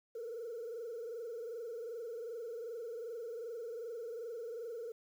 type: tone with frequency modulation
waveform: sine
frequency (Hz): 464.5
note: A#4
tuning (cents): -6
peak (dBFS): -39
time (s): 0.15-4.92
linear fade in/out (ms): 5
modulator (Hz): 22.6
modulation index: 1.1
effects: tanh soft clip ceiling -37 dBFS + 11-bit